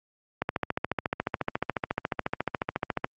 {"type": "click train", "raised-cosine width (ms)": 0.5, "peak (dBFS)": -11, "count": 38, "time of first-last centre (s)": [0.42, 3.044], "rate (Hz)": 14.1, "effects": ["high-pass 80 Hz 12 dB/octave", "Opus 48 kbps"]}